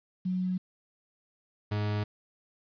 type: tone pair in turn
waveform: sine / 40% pulse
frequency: 183.8 / 104.61 Hz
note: F#3 / G#2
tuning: -11 / +13 cents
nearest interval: minor seventh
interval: 976 cents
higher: first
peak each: -27 dBFS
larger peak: neither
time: 0.25-0.58 / 1.71-2.04 s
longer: neither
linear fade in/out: 10 ms
effects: resampled to 11025 Hz + 10-bit